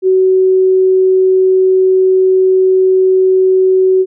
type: tone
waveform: sine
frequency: 375.5 Hz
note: F#4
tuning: 26 cents sharp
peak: -6 dBFS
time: 0.02-4.06 s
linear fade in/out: 50 ms
effects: none